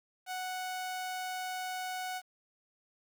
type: tone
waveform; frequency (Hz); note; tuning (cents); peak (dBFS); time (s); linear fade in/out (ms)
sawtooth; 740; F#5; 0; -32; 0.26-2.22; 50
effects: 10-bit